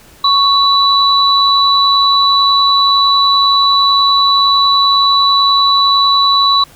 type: tone pair together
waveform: sine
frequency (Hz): 1108.7 / 3951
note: C#6 / B7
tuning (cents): 0 / 0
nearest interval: octave + minor seventh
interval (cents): 2200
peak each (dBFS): -10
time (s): 0.24-6.64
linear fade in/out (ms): 5
effects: pink hiss -42 dBFS RMS until 6.75 s